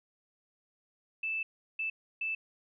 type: tone bursts at uneven times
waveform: sine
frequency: 2637 Hz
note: E7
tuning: in tune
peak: -31 dBFS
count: 3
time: 1.23-1.43 / 1.79-1.9 / 2.21-2.35 s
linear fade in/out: 5 ms
effects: none